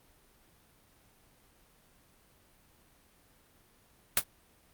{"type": "noise with exponential decay", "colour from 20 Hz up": "white", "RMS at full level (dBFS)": -19, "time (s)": [4.17, 4.24], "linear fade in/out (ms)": 2, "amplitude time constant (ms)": 15, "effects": ["pink hiss -64 dBFS RMS until 4.73 s", "Opus 32 kbps"]}